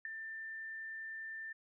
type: tone with ADSR envelope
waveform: sine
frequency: 1785 Hz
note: A6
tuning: 24 cents sharp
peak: -34 dBFS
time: 0.05-1.53 s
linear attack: 3 ms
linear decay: 5 ms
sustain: -8 dB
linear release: 10 ms
effects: none